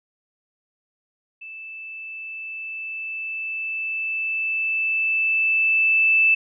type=tone with level ramp; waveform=sine; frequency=2637 Hz; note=E7; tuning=in tune; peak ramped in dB=-35 to -13 dBFS; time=1.41-6.35 s; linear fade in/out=10 ms; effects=none